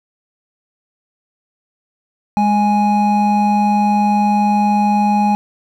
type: tone pair together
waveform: triangle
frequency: 206.7 / 830.6 Hz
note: G#3 / G#5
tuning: -8 / 0 cents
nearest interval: 2 octaves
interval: 2408 cents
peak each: -12 dBFS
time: 2.37-5.35 s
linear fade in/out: 0 ms
effects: none